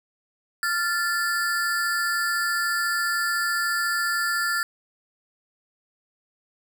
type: ring-modulated tone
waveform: square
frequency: 1568 Hz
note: G6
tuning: in tune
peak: -20 dBFS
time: 0.63-4.63 s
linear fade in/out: 0 ms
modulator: 183 Hz
effects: none